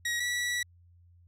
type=tone pair in turn; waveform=sawtooth; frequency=1900 / 1945.5 Hz; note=A#6 / B6; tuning=+33 / -27 cents; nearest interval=unison; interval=40 cents; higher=second; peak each=-25 dBFS; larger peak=neither; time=0.05-0.2 / 0.2-0.63 s; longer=second; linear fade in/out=5 ms; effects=added 87 Hz sine -56 dBFS peak until 1.27 s + low-pass 11000 Hz 12 dB/octave